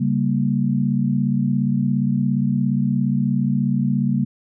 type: chord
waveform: sine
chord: G diminished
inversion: second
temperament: equal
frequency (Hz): 138.59 / 196 / 233.1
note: Db3 / G3 / Bb3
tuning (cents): 0 / 0 / 0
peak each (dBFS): -21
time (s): 0-4.25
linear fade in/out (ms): 10
effects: none